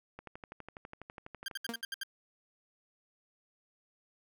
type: click train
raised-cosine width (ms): 0.5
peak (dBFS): -30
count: 17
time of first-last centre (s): 0.19-1.512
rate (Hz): 12.1
type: tone bursts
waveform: 20% pulse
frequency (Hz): 1589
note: G6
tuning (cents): +23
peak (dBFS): -31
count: 7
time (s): 1.46-2.034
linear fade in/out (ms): 2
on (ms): 22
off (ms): 70
type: tone with exponential decay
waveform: sawtooth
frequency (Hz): 233.1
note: A#3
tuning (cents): 0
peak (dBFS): -29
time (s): 1.69-1.81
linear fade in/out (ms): 2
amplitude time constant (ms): 25
effects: none